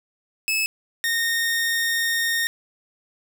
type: tone pair in turn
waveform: sawtooth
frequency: 2600 / 1843.5 Hz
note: E7 / A#6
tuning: -24 / -20 cents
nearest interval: tritone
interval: 596 cents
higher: first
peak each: -17 dBFS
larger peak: neither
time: 0.48-0.66 / 1.04-2.47 s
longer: second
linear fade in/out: 0 ms
effects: none